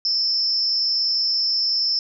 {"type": "tone with amplitude modulation", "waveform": "sine", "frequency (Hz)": 5274, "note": "E8", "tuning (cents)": 0, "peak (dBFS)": -14, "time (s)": [0.05, 1.99], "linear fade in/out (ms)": 2, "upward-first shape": "sine", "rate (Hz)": 221, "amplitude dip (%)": 95, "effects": []}